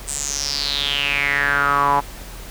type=tone with band-pass filter sweep; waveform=sawtooth; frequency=142.2 Hz; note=C#3; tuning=45 cents sharp; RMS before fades=-20 dBFS; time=0.07-2.01 s; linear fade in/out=20 ms; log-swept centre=8400 to 900 Hz; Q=6.8; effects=added 43 Hz sine -35 dBFS peak until 2.5 s + pink hiss -38 dBFS RMS until 2.5 s